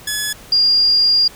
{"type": "tone pair in turn", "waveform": ["10% pulse", "sine"], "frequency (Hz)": [1702, 4814], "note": ["G#6", "D8"], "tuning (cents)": [42, 42], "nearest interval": "octave + tritone", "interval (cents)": 1800, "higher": "second", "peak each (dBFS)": -10, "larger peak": "neither", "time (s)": [[0.07, 0.33], [0.52, 1.28]], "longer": "second", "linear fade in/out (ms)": 5, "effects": ["pink hiss -40 dBFS RMS until 1.35 s"]}